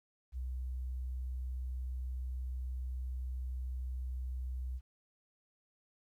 sine tone, 63.3 Hz, B1, 43 cents sharp, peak -36 dBFS, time 0.32-4.81 s, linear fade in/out 50 ms, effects 12-bit

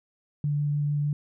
sine tone with vibrato, 146.3 Hz, D3, 6 cents flat, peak -23 dBFS, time 0.44-1.13 s, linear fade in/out 2 ms, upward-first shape triangle, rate 6.7 Hz, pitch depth 9 cents each way, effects none

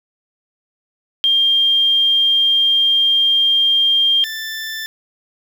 sine / 20% pulse tone pair in turn, 3200 / 1767.6 Hz, G7 / A6, +35 / +7 cents, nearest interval minor seventh, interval 1028 cents, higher first, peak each -11 / -19 dBFS, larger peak first, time 1.24-4.24 / 4.24-4.86 s, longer first, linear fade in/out 0 ms, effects 7-bit

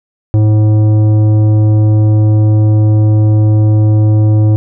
triangle tone with tanh clipping, 107.1 Hz, A2, 46 cents flat, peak -7 dBFS, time 0.34-4.56 s, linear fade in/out 0 ms, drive 15 dB, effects none

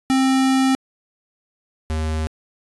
square tone pair in turn, 264.3 / 78.58 Hz, C4 / D#2, +18 / +18 cents, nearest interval octave + major sixth, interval 2100 cents, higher first, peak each -15 / -21 dBFS, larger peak first, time 0.1-0.75 / 1.9-2.27 s, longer first, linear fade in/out 0 ms, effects resampled to 24000 Hz

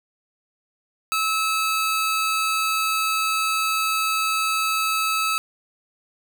25% pulse tone pair together, 1300 / 4633 Hz, E6 / D8, -24 / -24 cents, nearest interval octave + minor seventh, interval 2200 cents, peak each -17 / -25 dBFS, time 1.12-5.38 s, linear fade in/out 0 ms, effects none

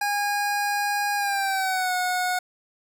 25% pulse tone with pitch glide, 818 to 728.8 Hz, G#5 to F#5, -26 to -26 cents, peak -19 dBFS, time 0.01-2.39 s, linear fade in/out 5 ms, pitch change -200 cents, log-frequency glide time 1.16-1.94 s, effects none

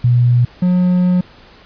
sine / triangle tone pair in turn, 121.8 / 180.32 Hz, B2 / F#3, -24 / -44 cents, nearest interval perfect fifth, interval 680 cents, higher second, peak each -8 dBFS, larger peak neither, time 0.04-0.45 / 0.62-1.21 s, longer second, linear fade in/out 5 ms, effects pink hiss -43 dBFS RMS until 1.65 s + resampled to 11025 Hz

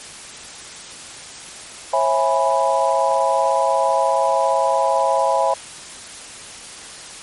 sine chord, C# minor seventh, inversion none, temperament equal with one note detuned, 541.1 / 659.3 / 830.6 / 987.8 Hz, C#5 / E5 / G#5 / B5, -42 / 0 / 0 / 0 cents, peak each -20 dBFS, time 1.93-5.54 s, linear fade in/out 5 ms, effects white hiss -36 dBFS RMS until 7.22 s + MP3 48 kbps

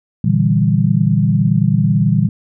sine chord, E half-diminished seventh, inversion second, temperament equal with one note detuned, 117.08 / 146.83 / 164.81 / 196 Hz, Bb2 / D3 / E3 / G3, +8 / 0 / 0 / 0 cents, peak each -16 dBFS, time 0.24-2.29 s, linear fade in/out 5 ms, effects none

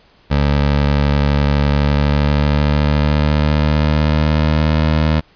20% pulse tone with pitch glide, 71.8 to 77.85 Hz, D2 to D#2, -39 to +2 cents, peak -7 dBFS, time 0.3-5.21 s, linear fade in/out 20 ms, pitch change +141 cents, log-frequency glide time 1.63-4.84 s, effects pink hiss -51 dBFS RMS until 5.35 s + resampled to 11025 Hz

